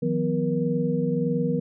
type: tone cluster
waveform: sine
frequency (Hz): 158.8 / 180.4 / 248.5 / 475.2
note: D#3 / F#3 / B3 / A#4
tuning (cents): +36 / -44 / +11 / +33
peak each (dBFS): -27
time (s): 0.02-1.6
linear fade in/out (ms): 10
effects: none